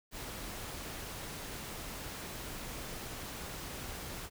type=noise; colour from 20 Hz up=pink; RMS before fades=-43 dBFS; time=0.11-4.3 s; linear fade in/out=50 ms; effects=none